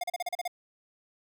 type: tone bursts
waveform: square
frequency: 711 Hz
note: F5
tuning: 31 cents sharp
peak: -30 dBFS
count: 8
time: 0.01-0.478 s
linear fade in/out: 5 ms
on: 27 ms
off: 36 ms
effects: 11-bit